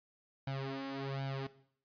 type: tone with flanger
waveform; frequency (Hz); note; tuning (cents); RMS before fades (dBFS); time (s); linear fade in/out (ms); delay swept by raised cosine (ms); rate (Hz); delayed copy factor
sawtooth; 136; C#3; -33; -39; 0.47-1.47; 5; 1.3 to 3.6; 1.3; +0.95
effects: noise-tail reverb RT60 0.6 s tail -17 dB re dry + resampled to 11025 Hz